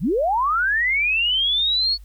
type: linear sweep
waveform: sine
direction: up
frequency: 115.8 to 4435 Hz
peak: -17 dBFS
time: 0-1.98 s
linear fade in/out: 50 ms
effects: added 50 Hz sine -39 dBFS peak until 2.04 s + white hiss -61 dBFS RMS until 2.04 s